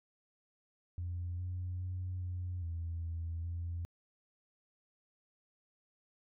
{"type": "tone with pitch steps", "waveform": "sine", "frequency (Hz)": [87.7, 90.1, 91.3, 90, 83.8, 83.2, 85.5], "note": ["F2", "F#2", "F#2", "F#2", "E2", "E2", "F2"], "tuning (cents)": [8, -45, -23, -47, 29, 17, -36], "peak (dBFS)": -35, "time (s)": [0.98, 3.85], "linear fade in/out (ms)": 0, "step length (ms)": 410, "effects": ["tanh soft clip ceiling -32 dBFS"]}